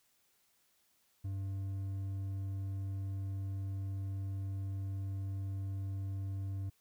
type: tone with hard clipping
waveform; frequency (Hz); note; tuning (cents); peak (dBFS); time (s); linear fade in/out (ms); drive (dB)
triangle; 97.3; G2; -12; -37; 1.24-6.7; 10; 7
effects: white hiss -73 dBFS RMS until 6.8 s